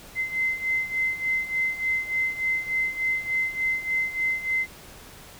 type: beating tone pair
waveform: sine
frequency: 2063 / 2066.4 Hz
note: C7 / C7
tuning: -25 / -22 cents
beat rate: 3.4 Hz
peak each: -29 / -25 dBFS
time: 0.15-4.67 s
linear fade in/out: 50 ms
effects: pink hiss -46 dBFS RMS until 5.39 s